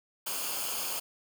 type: noise with comb filter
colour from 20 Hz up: white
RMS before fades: -34 dBFS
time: 0.26-1 s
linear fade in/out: 10 ms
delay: 0.52 ms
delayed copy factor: -0.65
effects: none